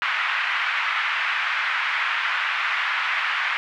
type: band-pass noise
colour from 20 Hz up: white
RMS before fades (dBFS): -24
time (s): 0.02-3.57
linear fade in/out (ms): 0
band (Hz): 1100 to 2400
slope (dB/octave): 24
effects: none